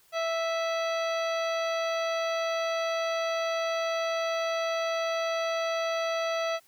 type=harmonic tone with a mistuned harmonic; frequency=659.3 Hz; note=E5; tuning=in tune; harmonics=1 / 2 / 3 / 4 / 5 / 6 / 7 / 9; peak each=-28 / -34 / -38 / -40 / -42 / -44 / -45 / -47 dBFS; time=0.12-6.6 s; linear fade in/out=50 ms; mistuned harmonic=4; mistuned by=-26 cents; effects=white hiss -62 dBFS RMS until 6.67 s